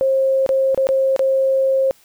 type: tone with dropouts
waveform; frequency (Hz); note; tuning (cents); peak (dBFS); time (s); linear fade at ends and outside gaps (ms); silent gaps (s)
sine; 534; C5; +35; -13; 0.01-1.91; 0; 0.463-0.491 / 0.746-0.776 / 0.87-0.889 / 1.163-1.193
effects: white hiss -53 dBFS RMS until 2.04 s